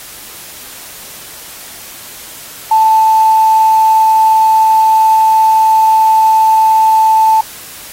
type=tone with quantisation; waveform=sine; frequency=880 Hz; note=A5; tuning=in tune; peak=-5 dBFS; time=2.71-7.41 s; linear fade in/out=5 ms; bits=5; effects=white hiss -31 dBFS RMS until 7.92 s + AAC 48 kbps